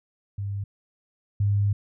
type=tone pair in turn; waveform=sine; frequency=100 / 101.45 Hz; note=G2 / G#2; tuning=+35 / -40 cents; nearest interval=unison; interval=25 cents; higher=second; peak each=-27 / -19 dBFS; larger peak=second; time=0.38-0.64 / 1.4-1.73 s; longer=second; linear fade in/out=5 ms; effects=none